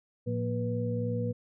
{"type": "tone cluster", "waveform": "sine", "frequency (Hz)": [113.5, 176.5, 235.7, 488.9], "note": ["A#2", "F3", "A#3", "B4"], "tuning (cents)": [-46, 19, 19, -18], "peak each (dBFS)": [-31, -38, -35, -34], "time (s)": [0.26, 1.33], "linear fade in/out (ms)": 20, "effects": []}